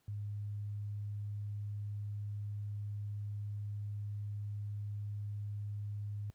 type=tone; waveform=sine; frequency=103.2 Hz; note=G#2; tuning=10 cents flat; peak=-37 dBFS; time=0.08-6.3 s; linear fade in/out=0 ms; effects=pink hiss -75 dBFS RMS until 6.34 s + high-pass 60 Hz 12 dB/octave